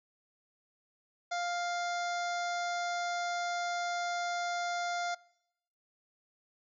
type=harmonic tone with a mistuned harmonic; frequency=700 Hz; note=F5; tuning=4 cents sharp; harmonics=1 / 2 / 3 / 5 / 6 / 7 / 8 / 9 / 10; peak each=-33 / -39 / -43 / -47 / -49 / -50 / -51 / -52 / -53 dBFS; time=1.31-5.15 s; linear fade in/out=10 ms; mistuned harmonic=9; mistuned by=+17 cents; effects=noise-tail reverb RT60 0.8 s tail -23 dB re dry